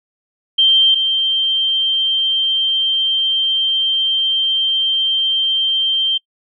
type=tone pair in turn; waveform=sine; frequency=3146 / 3146 Hz; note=G7 / G7; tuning=+6 / +6 cents; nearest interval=unison; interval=0 cents; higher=neither; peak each=-8 / -13 dBFS; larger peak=first; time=0.58-0.95 / 0.95-6.18 s; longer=second; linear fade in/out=10 ms; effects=noise-tail reverb RT60 0.1 s tail -24 dB re dry